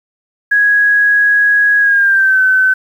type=tone with pitch glide; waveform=sine; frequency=1661.2 to 1523.3 Hz; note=G#6 to F#6; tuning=0 to +50 cents; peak=-7 dBFS; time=0.51-2.74 s; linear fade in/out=10 ms; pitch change=-150 cents; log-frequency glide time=1.79-2.41 s; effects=7-bit